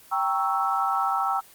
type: chord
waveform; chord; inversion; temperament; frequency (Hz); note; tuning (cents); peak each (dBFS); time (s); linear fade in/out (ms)
sine; G diminished seventh; none; equal; 784 / 932.3 / 1108.7 / 1318.5; G5 / Bb5 / Db6 / Fb6; 0 / 0 / 0 / 0; -26 / -30 / -29 / -25; 0.11-1.41; 20
effects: white hiss -51 dBFS RMS until 1.54 s + Opus 24 kbps